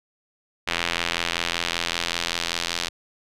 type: tone with band-pass filter sweep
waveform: sawtooth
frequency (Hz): 85.2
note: F2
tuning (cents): -42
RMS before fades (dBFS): -27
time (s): 0.67-2.89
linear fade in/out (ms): 10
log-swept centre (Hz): 2700 to 4200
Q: 1.3
effects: resampled to 32000 Hz